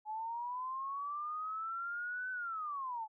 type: linear two-way sweep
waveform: sine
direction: up then down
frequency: 847 to 1520 to 847 Hz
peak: -37 dBFS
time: 0.05-3.08 s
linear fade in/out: 50 ms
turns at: 2.31 s
effects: none